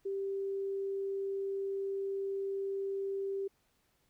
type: tone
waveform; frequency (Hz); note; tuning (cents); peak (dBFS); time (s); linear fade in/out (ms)
sine; 392; G4; 0; -33; 0.05-3.48; 10
effects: pink hiss -74 dBFS RMS until 4.09 s